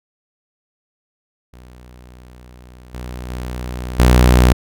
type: tone with level steps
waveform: sawtooth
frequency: 61.74 Hz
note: B1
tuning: in tune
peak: -35 / -23 / -20 / -4 dBFS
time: 1.53-4.53 s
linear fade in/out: 5 ms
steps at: 2.94 / 3.3 / 3.99 s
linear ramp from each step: 2 ms
effects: none